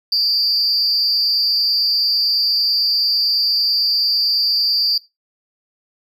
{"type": "tone with amplitude modulation", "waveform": "triangle", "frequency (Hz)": 4706, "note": "D8", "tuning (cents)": 3, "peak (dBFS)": -8, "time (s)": [0.12, 4.98], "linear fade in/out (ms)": 5, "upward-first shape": "sine", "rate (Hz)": 229, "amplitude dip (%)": 85, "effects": ["noise-tail reverb RT60 0.2 s tail -19 dB re dry", "tanh soft clip ceiling -7 dBFS"]}